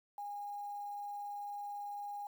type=tone with quantisation; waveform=sine; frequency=817 Hz; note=G#5; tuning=29 cents flat; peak=-40 dBFS; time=0.18-2.27 s; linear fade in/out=2 ms; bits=10; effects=none